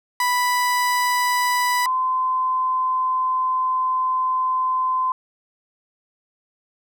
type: tone pair in turn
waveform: 30% pulse / sine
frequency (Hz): 987.8 / 1029.3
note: B5 / C6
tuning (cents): 0 / -29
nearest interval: minor second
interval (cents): 71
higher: second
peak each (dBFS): -15 / -18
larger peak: first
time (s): 0.2-1.86 / 1.86-5.12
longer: second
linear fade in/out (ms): 2
effects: none